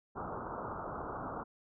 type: low-pass noise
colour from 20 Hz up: white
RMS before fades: -41 dBFS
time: 0.15-1.44 s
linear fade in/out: 20 ms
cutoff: 1400 Hz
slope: 96 dB/octave
effects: none